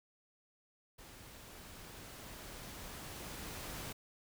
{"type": "noise with level ramp", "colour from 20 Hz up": "pink", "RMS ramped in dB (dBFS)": [-55, -44], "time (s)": [0.98, 3.93], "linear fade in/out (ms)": 10, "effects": []}